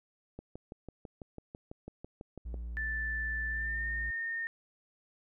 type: click train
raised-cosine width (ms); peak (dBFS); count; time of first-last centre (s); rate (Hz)
2; -30; 14; 0.39-2.542; 6.04
type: tone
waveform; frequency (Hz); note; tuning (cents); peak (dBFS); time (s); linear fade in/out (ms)
triangle; 58.27; A#1; 0; -35; 2.45-4.11; 10
type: tone with pitch glide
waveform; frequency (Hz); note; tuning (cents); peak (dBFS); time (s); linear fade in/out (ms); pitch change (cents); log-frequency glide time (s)
sine; 1761 to 1830.5; A6 to A#6; +1 to -32; -33; 2.77-4.47; 0; +67; 3.49-3.87
effects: none